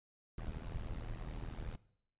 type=noise with amplitude modulation; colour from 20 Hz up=brown; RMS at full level=-39 dBFS; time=0.38-1.76 s; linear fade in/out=2 ms; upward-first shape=sine; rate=79.7 Hz; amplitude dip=90%; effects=noise-tail reverb RT60 0.7 s tail -20 dB re dry + resampled to 8000 Hz